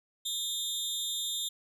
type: tone with amplitude modulation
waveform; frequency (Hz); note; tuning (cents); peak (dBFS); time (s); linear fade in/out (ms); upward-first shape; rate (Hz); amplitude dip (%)
sawtooth; 3600; A7; +39; -25; 0.25-1.49; 10; sine; 288; 85
effects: none